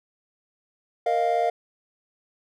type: chord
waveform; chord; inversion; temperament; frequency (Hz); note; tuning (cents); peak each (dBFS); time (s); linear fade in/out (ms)
triangle; Bb suspended fourth; none; just; 466.2 / 621.6 / 699.2; Bb4 / Eb5 / F5; 0 / -2 / +2; -25 / -25 / -20; 1.06-1.5; 5
effects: none